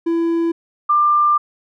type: tone pair in turn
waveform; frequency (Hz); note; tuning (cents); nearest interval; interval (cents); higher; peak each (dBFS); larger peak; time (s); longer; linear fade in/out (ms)
triangle / sine; 334.2 / 1191; E4 / D6; +24 / +24; octave + minor seventh; 2200; second; -13 / -11; second; 0.06-0.52 / 0.89-1.38; second; 10
effects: none